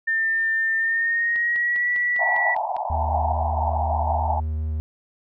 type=tone with pitch glide; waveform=sine; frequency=1799 to 1950.5 Hz; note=A6 to B6; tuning=+38 to -22 cents; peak=-19 dBFS; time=0.07-2.55 s; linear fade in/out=10 ms; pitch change=+140 cents; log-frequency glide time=0.76-1.9 s
type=click train; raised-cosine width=0.3 ms; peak=-24 dBFS; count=8; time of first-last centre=1.36-2.766 s; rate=4.98 Hz
type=band-pass noise; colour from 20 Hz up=white; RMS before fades=-25 dBFS; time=2.19-4.4 s; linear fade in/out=5 ms; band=650 to 930 Hz; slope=96 dB/octave
type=tone with vibrato; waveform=triangle; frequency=77.78 Hz; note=D#2; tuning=in tune; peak=-21 dBFS; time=2.9-4.8 s; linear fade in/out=0 ms; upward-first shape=triangle; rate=5.3 Hz; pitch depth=12 cents each way
effects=none